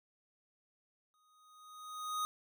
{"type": "tone with exponential growth", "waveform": "square", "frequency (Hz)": 1246, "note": "D#6", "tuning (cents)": 2, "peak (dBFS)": -33, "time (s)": [1.14, 2.25], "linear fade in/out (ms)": 0, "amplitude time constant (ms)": 240, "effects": []}